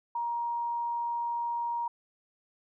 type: tone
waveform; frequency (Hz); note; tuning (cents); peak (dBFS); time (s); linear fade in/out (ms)
sine; 943; A#5; +20; -29; 0.15-1.88; 5
effects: none